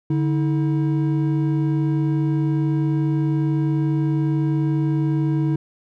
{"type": "tone pair together", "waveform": "triangle", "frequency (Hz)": [145.88, 320], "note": ["D3", "D#4"], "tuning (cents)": [-11, 49], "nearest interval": "octave + major second", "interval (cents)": 1360, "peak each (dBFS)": [-17, -20], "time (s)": [0.1, 5.56], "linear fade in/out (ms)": 5, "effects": []}